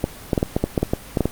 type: clicks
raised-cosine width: 2 ms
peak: -4 dBFS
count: 12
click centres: 0.041 / 0.332 / 0.378 / 0.429 / 0.565 / 0.64 / 0.778 / 0.83 / 0.935 / 1.172 / 1.207 / 1.256 s
effects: pink hiss -39 dBFS RMS until 1.31 s + Opus 24 kbps